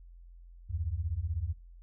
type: beating tone pair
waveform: sine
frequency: 73.42 / 89.42 Hz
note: D2 / F2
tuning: 0 / +41 cents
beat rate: 16 Hz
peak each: -34 / -33 dBFS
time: 0.69-1.54 s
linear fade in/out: 20 ms
effects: noise-tail reverb RT60 0.4 s tail -24 dB re dry + added 43 Hz sine -49 dBFS peak until 1.82 s